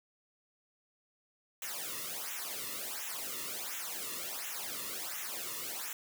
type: noise with flanger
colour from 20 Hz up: white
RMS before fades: -40 dBFS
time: 1.62-5.93 s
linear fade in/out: 2 ms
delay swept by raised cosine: 0.21 to 1.31 ms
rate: 1.4 Hz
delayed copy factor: -1
effects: none